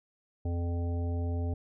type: harmonic tone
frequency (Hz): 85.9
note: F2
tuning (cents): -28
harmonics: 1 / 3 / 5 / 7 / 9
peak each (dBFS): -29 / -39 / -43 / -46 / -48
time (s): 0.45-1.54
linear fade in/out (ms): 5
effects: none